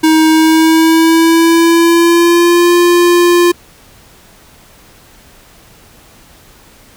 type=tone with pitch glide; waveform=square; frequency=316.4 to 349 Hz; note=D#4 to F4; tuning=+29 to -1 cents; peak=-6 dBFS; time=0.03-3.52 s; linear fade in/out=10 ms; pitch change=+170 cents; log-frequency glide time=0.29-2.75 s; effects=pink hiss -42 dBFS RMS until 6.96 s